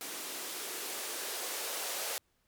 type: noise with band-pass filter sweep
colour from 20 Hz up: violet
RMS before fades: -39 dBFS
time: 0.01-2.18 s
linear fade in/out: 0 ms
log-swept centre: 300 to 540 Hz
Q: 2.1
effects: pink hiss -75 dBFS RMS until 2.47 s